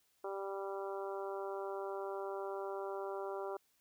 harmonic tone, 196 Hz, G3, in tune, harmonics 2 / 3 / 4 / 5 / 6 / 7, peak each -41 / -45 / -47 / -49 / -51 / -52 dBFS, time 0.24-3.57 s, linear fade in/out 5 ms, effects white hiss -75 dBFS RMS until 3.8 s

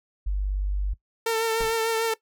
sine tone, 49 Hz, G1, in tune, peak -23 dBFS, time 0.26-0.94 s, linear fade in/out 10 ms
sawtooth tone with vibrato, 451.2 Hz, A4, 44 cents sharp, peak -18 dBFS, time 1.26-2.14 s, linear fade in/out 5 ms, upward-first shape triangle, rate 6.7 Hz, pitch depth 33 cents each way
brown noise with exponential decay, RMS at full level -26 dBFS, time 1.6-1.78 s, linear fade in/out 5 ms, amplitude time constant 38 ms
effects noise-tail reverb RT60 0.1 s tail -19 dB re dry

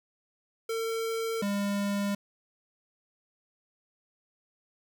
square tone pair in turn, 452.3 / 201.5 Hz, A4 / G3, +48 / +48 cents, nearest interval octave + major second, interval 1400 cents, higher first, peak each -30 / -28 dBFS, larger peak second, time 0.69-1.42 / 1.42-2.15 s, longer neither, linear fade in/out 5 ms, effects none

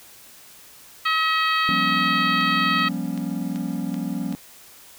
harmonic tone, 639 Hz, D#5, 46 cents sharp, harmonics 2 / 3 / 4 / 5 / 6 / 7, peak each -21 / -25 / -27 / -29 / -31 / -32 dBFS, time 1.05-2.89 s, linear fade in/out 10 ms
triangle chord, G half-diminished seventh, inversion third, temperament equal with one note detuned, 174.61 / 196 / 239.1 / 277.2 Hz, F3 / G3 / Bb3 / Db4, 0 / 0 / +44 / 0 cents, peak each -28 dBFS, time 1.69-4.35 s, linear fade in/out 0 ms
click train, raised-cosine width 0.2 ms, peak -21 dBFS, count 6, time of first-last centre 2.41-4.326 s, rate 2.61 Hz
effects white hiss -47 dBFS RMS until 4.98 s

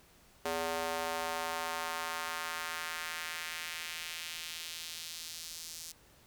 square tone with high-pass filter sweep, 82.41 Hz, E2, in tune, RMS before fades -39 dBFS, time 0.45-5.92 s, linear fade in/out 5 ms, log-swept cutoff 500 to 5700 Hz, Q 1.3, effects pink hiss -62 dBFS RMS until 6.26 s

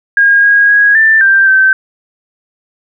sine tone with pitch steps, 1627 / 1639 / 1653 / 1776 / 1577 / 1547 Hz, G#6 / G#6 / G#6 / A6 / G6 / G6, -36 / -23 / -9 / +16 / +10 / -23 cents, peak -4 dBFS, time 0.17-1.73 s, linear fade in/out 2 ms, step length 260 ms, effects none

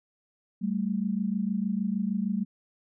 sine tone pair together, 193.49 / 220 Hz, G3 / A3, -22 / 0 cents, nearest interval major second, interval 222 cents, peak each -28 / -29 dBFS, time 0.61-2.45 s, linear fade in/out 20 ms, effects none

